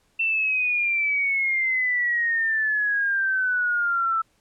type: exponential sweep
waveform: sine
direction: down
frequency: 2696 to 1318.5 Hz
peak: -20 dBFS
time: 0.19-4.22 s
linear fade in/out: 10 ms
effects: pink hiss -65 dBFS RMS until 4.4 s + low-pass 11000 Hz 12 dB/octave